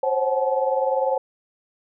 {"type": "tone cluster", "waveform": "sine", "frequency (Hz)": [526, 546, 752, 861], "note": ["C5", "C#5", "F#5", "A5"], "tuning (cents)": [9, -26, 28, -38], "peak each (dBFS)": [-22, -25, -28, -25], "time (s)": [0.03, 1.18], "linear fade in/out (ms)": 5, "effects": []}